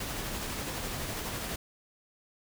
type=noise with tremolo; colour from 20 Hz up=pink; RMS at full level=-35 dBFS; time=0-1.56 s; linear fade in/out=5 ms; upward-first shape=sine; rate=12 Hz; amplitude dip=25%; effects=none